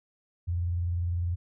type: tone with vibrato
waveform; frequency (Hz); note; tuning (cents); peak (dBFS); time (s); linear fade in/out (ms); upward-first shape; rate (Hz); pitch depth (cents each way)
sine; 86.8; F2; -10; -26; 0.47-1.36; 20; triangle; 20; 130
effects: none